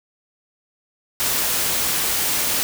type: noise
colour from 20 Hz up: white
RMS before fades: -21 dBFS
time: 1.2-2.63 s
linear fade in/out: 0 ms
effects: none